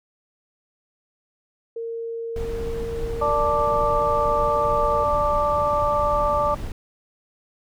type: tone with pitch glide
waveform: sine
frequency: 459.8 to 463.3 Hz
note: A#4 to A#4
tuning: -24 to -11 cents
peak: -27 dBFS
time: 1.76-5.04 s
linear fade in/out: 5 ms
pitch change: +13 cents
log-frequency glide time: 2.4-3.82 s
type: noise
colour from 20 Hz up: brown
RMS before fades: -30 dBFS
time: 2.36-6.72 s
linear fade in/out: 2 ms
type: harmonic tone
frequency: 293.7 Hz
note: D4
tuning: in tune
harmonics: 2 / 3 / 4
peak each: -22 / -25 / -22 dBFS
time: 3.21-6.55 s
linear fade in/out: 10 ms
effects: none